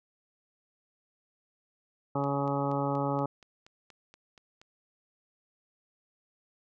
harmonic tone, 140.2 Hz, C#3, 20 cents sharp, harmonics 1 / 2 / 3 / 4 / 5 / 6 / 7 / 8 / 9, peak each -33 / -33 / -37 / -34 / -44 / -34 / -43 / -40 / -39 dBFS, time 2.15-3.26 s, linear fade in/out 5 ms
click train, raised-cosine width 0.2 ms, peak -35 dBFS, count 11, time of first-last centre 2.24-4.615 s, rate 4.21 Hz
effects none

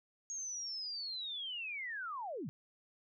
sine linear sweep, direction down, 6600 to 113.9 Hz, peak -39 dBFS, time 0.3-2.49 s, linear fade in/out 0 ms, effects none

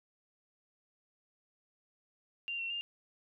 sine tone with pitch steps, 2781 / 2722 / 2805 Hz, F7 / F7 / F7, -8 / -45 / +7 cents, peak -35 dBFS, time 2.48-2.81 s, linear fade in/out 0 ms, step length 110 ms, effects none

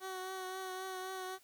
15% pulse tone with vibrato, 374.9 Hz, F#4, 23 cents sharp, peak -34 dBFS, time 0-1.39 s, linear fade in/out 50 ms, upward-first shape triangle, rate 3.8 Hz, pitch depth 27 cents each way, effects white hiss -66 dBFS RMS until 1.43 s

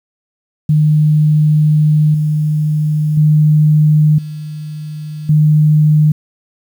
sine tone with level steps, 152.3 Hz, D#3, 37 cents flat, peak -7 / -11 / -6 / -22 / -6 dBFS, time 0.69-6.12 s, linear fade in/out 5 ms, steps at 2.14 / 3.17 / 4.18 / 5.29 s, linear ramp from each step 5 ms, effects 7-bit

